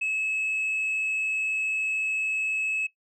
sine tone, 2587 Hz, E7, 33 cents flat, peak -23 dBFS, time 0.01-2.87 s, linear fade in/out 10 ms, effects noise-tail reverb RT60 0.1 s tail -17 dB re dry + tanh soft clip ceiling -23 dBFS

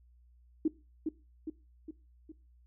sine tone with echo, 314.3 Hz, D#4, 18 cents sharp, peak -24 dBFS, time 0.65-0.68 s, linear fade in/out 5 ms, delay 410 ms, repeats 4, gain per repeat -5 dB, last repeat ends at 2.32 s, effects noise-tail reverb RT60 0.3 s tail -20 dB re dry + added 60 Hz sine -59 dBFS peak until 2.66 s

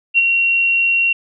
sine tone with ADSR envelope, 2742 Hz, F7, 32 cents flat, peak -7 dBFS, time 0.14-1.13 s, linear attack 40 ms, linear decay 25 ms, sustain -5 dB, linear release 6 ms, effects none

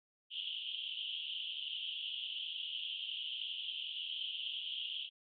white band-pass noise, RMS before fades -42 dBFS, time 0.3-5.1 s, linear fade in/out 50 ms, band 2900 to 3300 Hz, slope 96 dB/octave, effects none

